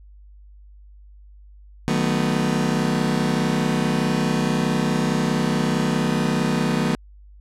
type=chord; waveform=35% pulse; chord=B dominant seventh; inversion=first; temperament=just; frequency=154.34 / 185.21 / 222.2 / 246.9 Hz; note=D#3 / F#3 / A3 / B3; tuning=-14 / +2 / +17 / 0 cents; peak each=-23 dBFS; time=1.88-6.95 s; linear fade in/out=0 ms; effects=added 50 Hz sine -43 dBFS peak until 7.4 s + low-pass 9000 Hz 12 dB/octave